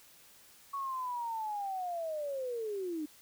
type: linear sweep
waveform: sine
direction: down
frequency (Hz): 1120 to 293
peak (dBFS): -34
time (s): 0.73-3.06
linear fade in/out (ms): 10
effects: white hiss -59 dBFS RMS until 3.21 s